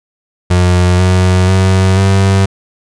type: tone with pitch steps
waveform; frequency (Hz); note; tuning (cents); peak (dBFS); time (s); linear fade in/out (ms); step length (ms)
35% pulse; 89.7 / 92.01 / 94.38 / 96.81; F2 / F#2 / F#2 / G2; +47 / -9 / +35 / -21; -5; 0.5-2.46; 10; 490
effects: resampled to 22050 Hz